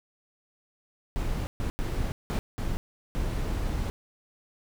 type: noise bursts at uneven times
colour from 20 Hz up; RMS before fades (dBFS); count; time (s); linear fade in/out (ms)
brown; -29; 6; 1.16-1.47 / 1.6-1.7 / 1.79-2.12 / 2.3-2.39 / 2.58-2.77 / 3.15-3.9; 0
effects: none